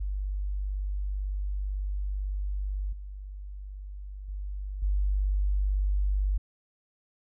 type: tone with level steps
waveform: sine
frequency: 49 Hz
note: G1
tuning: in tune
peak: -28 / -37 / -32 / -23 dBFS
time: 0-6.38 s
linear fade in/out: 10 ms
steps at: 2.92 / 4.28 / 4.82 s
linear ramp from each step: 10 ms
effects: none